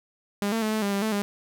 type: tone with pitch steps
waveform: sawtooth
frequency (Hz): 202.6 / 225.9 / 216.1 / 217.6 / 200.8 / 198.7 / 218.9 / 202.6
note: G#3 / A3 / A3 / A3 / G3 / G3 / A3 / G#3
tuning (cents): -43 / +46 / -31 / -19 / +42 / +24 / -9 / -43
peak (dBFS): -20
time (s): 0.42-1.22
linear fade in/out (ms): 0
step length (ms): 100
effects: none